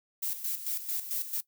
violet noise with tremolo, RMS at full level -32 dBFS, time 0.22-1.41 s, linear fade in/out 10 ms, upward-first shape square, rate 4.5 Hz, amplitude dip 65%, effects noise-tail reverb RT60 0.1 s tail -18 dB re dry

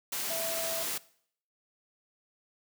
sine tone in noise, 659.3 Hz, E5, in tune, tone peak -34 dBFS, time 0.3-0.83 s, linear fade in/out 5 ms, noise white, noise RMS -34 dBFS, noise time 0.12-0.98 s, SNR -3 dB, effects noise-tail reverb RT60 0.6 s tail -20 dB re dry + high-pass 150 Hz 12 dB/octave

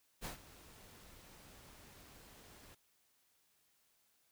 pink noise with ADSR envelope, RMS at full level -43 dBFS, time 0.21-2.75 s, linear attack 40 ms, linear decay 120 ms, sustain -16 dB, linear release 9 ms, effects white hiss -75 dBFS RMS until 4.31 s

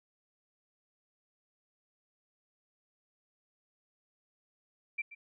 sine tone with echo, 2349 Hz, D7, in tune, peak -31 dBFS, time 4.98-5.02 s, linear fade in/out 10 ms, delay 130 ms, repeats 1, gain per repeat -15 dB, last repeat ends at 5.15 s, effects none

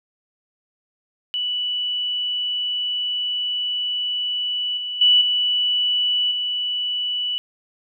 sine tone with level steps, 2960 Hz, F#7, in tune, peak -21 / -25 / -11 / -17 / -21 dBFS, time 1.34-7.38 s, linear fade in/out 0 ms, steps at 4.77 / 5.01 / 5.21 / 6.31 s, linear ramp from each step 5 ms, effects none

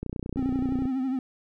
click train, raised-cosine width 3 ms, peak -19 dBFS, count 26, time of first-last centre 0.03-0.855 s, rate 30.3 Hz
triangle tone with vibrato, 261.6 Hz, C4, in tune, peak -23 dBFS, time 0.37-1.19 s, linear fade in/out 2 ms, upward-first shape triangle, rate 12 Hz, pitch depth 71 cents each way
effects none

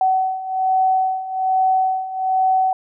sine beating tone pair, 754 / 755.2 Hz, F#5 / F#5, +32 / +35 cents, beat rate 1.2 Hz, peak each -21 / -17 dBFS, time 0.01-2.73 s, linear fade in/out 2 ms, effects none

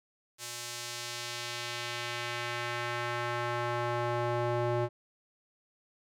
square tone with band-pass filter sweep, 120 Hz, B2, 49 cents flat, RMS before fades -34 dBFS, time 0.38-4.89 s, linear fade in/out 50 ms, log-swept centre 7600 to 550 Hz, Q 0.89, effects none

